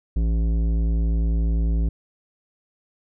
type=tone with tanh clipping; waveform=sine; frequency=55.7 Hz; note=A1; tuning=22 cents sharp; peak=-20 dBFS; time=0.16-1.89 s; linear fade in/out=5 ms; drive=13 dB; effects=none